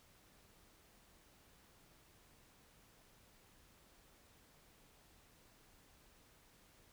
silence, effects pink hiss -67 dBFS RMS until 6.92 s

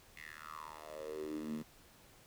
10% pulse tone with high-pass filter sweep, 77.1 Hz, D#2, 15 cents flat, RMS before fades -45 dBFS, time 0.16-1.63 s, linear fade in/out 10 ms, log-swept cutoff 2200 to 190 Hz, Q 7.1, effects pink hiss -62 dBFS RMS until 2.26 s

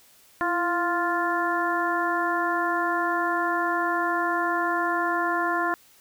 harmonic tone with a mistuned harmonic, 349.2 Hz, F4, in tune, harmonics 1 / 2 / 3 / 4 / 5, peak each -29 / -29 / -27 / -29 / -30 dBFS, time 0.41-5.74 s, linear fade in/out 0 ms, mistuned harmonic 1, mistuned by -63 cents, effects white hiss -56 dBFS RMS until 6 s

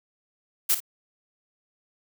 blue noise with echo, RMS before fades -21 dBFS, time 0.69-0.75 s, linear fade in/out 10 ms, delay 54 ms, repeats 1, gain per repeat -12 dB, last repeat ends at 0.804 s, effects none

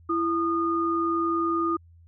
sine tone pair together, 333.8 / 1224.4 Hz, E4 / D#6, +22 / -28 cents, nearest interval octave + major seventh, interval 2250 cents, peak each -25 dBFS, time 0.09-1.77 s, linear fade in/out 10 ms, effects added 84 Hz sine -50 dBFS peak until 2.07 s

